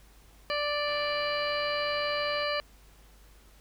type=harmonic tone; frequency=587.3 Hz; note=D5; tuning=in tune; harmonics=1 / 2 / 3 / 4 / 5 / 7 / 8; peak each=-31 / -34 / -36 / -37 / -38 / -39 / -40 dBFS; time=0.5-2.6 s; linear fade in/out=0 ms
type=click train; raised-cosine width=0.3 ms; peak=-32 dBFS; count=234; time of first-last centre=0.88-2.433 s; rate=150 Hz
effects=added 50 Hz sine -55 dBFS peak until 3.6 s + pink hiss -60 dBFS RMS until 3.6 s